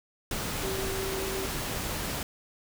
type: tone in noise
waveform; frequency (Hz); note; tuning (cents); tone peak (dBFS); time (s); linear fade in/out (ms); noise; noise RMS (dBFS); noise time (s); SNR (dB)
sine; 385; G4; -31; -33; 0.63-1.46; 2; pink; -33; 0.31-2.23; -3
effects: none